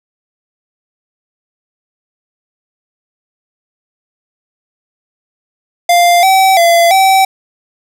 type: tone with pitch steps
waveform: square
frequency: 697 / 766 / 681 / 769 Hz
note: F5 / G5 / F5 / G5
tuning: -4 / -40 / -44 / -33 cents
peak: -6 dBFS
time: 5.89-7.25 s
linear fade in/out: 5 ms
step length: 340 ms
effects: none